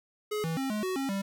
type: tone with pitch steps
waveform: square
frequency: 422.6 / 163.1 / 267.9 / 211.6 / 372.9 / 271.1 / 196.5 Hz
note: G#4 / E3 / C4 / G#3 / F#4 / C#4 / G3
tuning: +30 / -18 / +41 / +33 / +14 / -38 / +4 cents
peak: -30 dBFS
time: 0.31-1.22 s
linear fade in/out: 10 ms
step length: 130 ms
effects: 11-bit